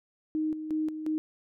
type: tone with tremolo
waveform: sine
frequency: 311.1 Hz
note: D#4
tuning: in tune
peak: -26 dBFS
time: 0.35-1.18 s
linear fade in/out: 0 ms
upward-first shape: square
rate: 2.8 Hz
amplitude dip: 60%
effects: none